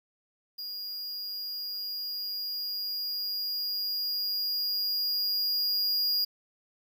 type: tone with level ramp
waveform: square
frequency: 4849 Hz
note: D#8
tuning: 45 cents flat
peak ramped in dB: -36 to -25 dBFS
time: 0.58-6.25 s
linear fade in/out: 10 ms
effects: 10-bit